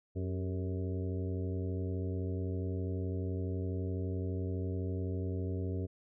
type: harmonic tone with a mistuned harmonic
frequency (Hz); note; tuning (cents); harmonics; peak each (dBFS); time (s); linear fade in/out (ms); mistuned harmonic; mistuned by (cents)
91.9; F#2; -11; 1 / 2 / 3 / 4 / 5 / 6 / 7; -34 / -43 / -42 / -43 / -46 / -53 / -53; 0.15-5.87; 20; 4; +76
effects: none